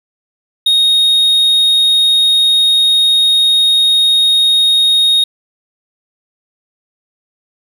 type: tone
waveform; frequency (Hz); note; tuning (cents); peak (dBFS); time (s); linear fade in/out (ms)
triangle; 3729; A#7; 0; -6; 0.66-5.24; 5
effects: none